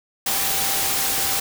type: tone in noise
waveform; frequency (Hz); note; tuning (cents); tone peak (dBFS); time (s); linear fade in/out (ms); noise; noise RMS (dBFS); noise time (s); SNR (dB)
sine; 784; G5; 0; -33; 0.26-1.4; 5; white; -22; 0.26-1.4; -14
effects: none